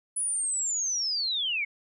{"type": "linear sweep", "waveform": "sine", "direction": "down", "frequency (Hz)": [10040, 2145], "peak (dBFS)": -26, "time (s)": [0.16, 1.65], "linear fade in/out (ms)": 10, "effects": []}